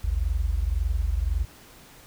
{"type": "tone pair together", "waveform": "sine", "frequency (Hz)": [52.75, 74.6], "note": ["G#1", "D2"], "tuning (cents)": [28, 28], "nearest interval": "tritone", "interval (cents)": 600, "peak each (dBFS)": [-24, -26], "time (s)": [0.04, 1.45], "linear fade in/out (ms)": 5, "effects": ["pink hiss -50 dBFS RMS until 2.06 s"]}